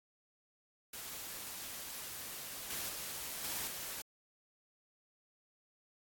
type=noise with level steps; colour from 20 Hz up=white; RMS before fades=-45 / -40 / -43 / -39 / -43 dBFS; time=0.93-4.02 s; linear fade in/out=5 ms; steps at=2.7 / 2.89 / 3.44 / 3.67 s; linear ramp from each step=5 ms; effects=AAC 64 kbps